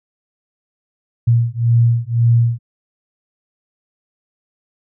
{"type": "beating tone pair", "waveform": "sine", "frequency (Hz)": [116.54, 118.44], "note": ["A#2", "A#2"], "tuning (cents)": [0, 28], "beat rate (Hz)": 1.9, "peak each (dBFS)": -14, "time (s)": [1.27, 2.59], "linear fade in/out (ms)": 10, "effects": []}